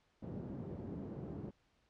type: band-pass noise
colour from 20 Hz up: pink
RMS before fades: -45 dBFS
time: 0.22-1.51 s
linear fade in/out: 10 ms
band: 120 to 340 Hz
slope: 12 dB/octave
effects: pink hiss -75 dBFS RMS until 1.89 s + low-pass 5000 Hz 12 dB/octave